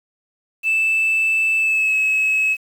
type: tone with pitch glide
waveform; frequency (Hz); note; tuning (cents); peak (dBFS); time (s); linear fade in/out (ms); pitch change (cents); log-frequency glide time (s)
sine; 2637 to 2575; E7 to E7; 0 to -41; -13; 0.63-2.57; 50; -41; 1.58-1.95
effects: tanh soft clip ceiling -13 dBFS + 7-bit